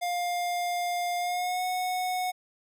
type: tone with pitch glide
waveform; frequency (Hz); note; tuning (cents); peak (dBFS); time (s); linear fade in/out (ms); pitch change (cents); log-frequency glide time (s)
square; 705 to 733.7; F5 to F#5; +16 to -15; -28; 0.01-2.32; 20; +69; 1.18-1.64
effects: none